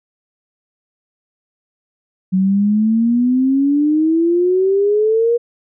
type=exponential sweep; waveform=sine; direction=up; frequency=185 to 478.2 Hz; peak=-11 dBFS; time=2.32-5.38 s; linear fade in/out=20 ms; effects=none